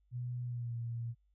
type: tone with pitch glide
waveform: sine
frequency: 122.9 to 117.15 Hz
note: B2 to A#2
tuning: -8 to +9 cents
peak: -36 dBFS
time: 0.11-1.15 s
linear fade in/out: 50 ms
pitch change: -83 cents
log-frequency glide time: 0.44-0.76 s
effects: added 50 Hz sine -69 dBFS peak until 1.34 s